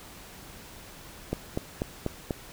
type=click train; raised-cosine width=2 ms; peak=-14 dBFS; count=5; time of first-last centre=1.33-2.308 s; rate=4.09 Hz; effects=pink hiss -47 dBFS RMS until 2.52 s